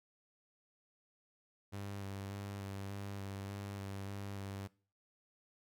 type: tone with vibrato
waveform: sawtooth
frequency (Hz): 99.1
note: G2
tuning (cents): +19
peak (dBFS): -38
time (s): 1.72-4.68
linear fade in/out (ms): 20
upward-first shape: square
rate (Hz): 1.7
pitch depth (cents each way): 16
effects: noise-tail reverb RT60 0.4 s tail -21 dB re dry